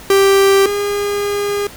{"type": "tone pair in turn", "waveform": "45% pulse", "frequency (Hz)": [392, 407.4], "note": ["G4", "G#4"], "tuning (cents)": [0, -33], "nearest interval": "minor second", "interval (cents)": 67, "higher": "second", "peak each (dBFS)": [-8, -16], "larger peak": "first", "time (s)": [[0.1, 0.66], [0.66, 1.67]], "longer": "second", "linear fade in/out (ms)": 2, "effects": ["pink hiss -36 dBFS RMS until 1.76 s"]}